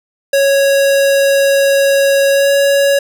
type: tone with pitch glide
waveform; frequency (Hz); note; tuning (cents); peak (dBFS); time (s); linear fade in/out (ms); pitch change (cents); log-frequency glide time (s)
square; 553 to 558.8; C#5 to C#5; -4 to +14; -9; 0.33-2.99; 5; +18; 2.31-2.51
effects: none